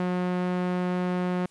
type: tone with low-pass filter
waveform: sawtooth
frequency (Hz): 180.4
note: F#3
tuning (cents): -44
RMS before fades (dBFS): -27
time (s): 0-1.46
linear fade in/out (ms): 2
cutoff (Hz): 2300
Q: 0.57
effects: white hiss -61 dBFS RMS until 1.5 s + resampled to 24000 Hz